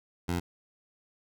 15% pulse tone, 87.31 Hz, F2, in tune, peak -22 dBFS, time 0.28-0.4 s, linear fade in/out 10 ms, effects none

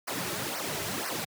pink noise with flanger, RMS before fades -33 dBFS, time 0.07-1.25 s, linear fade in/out 10 ms, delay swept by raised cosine 0.27 to 4.17 ms, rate 2 Hz, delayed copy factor -1, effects high-pass 150 Hz 12 dB/octave

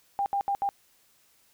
sine tone bursts at uneven times, 799 Hz, G5, 33 cents sharp, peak -24 dBFS, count 4, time 0.19-0.26 / 0.33-0.41 / 0.48-0.55 / 0.62-0.69 s, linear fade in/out 0 ms, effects white hiss -64 dBFS RMS until 1.53 s

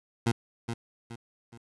20% pulse tone with echo, 116.54 Hz, A#2, in tune, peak -18 dBFS, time 0.26-0.32 s, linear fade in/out 10 ms, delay 420 ms, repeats 3, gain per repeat -8 dB, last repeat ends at 1.58 s, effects resampled to 24000 Hz + 10-bit

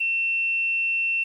sine tone, 2700 Hz, E7, 41 cents sharp, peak -21 dBFS, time 0-1.24 s, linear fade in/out 10 ms, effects 9-bit

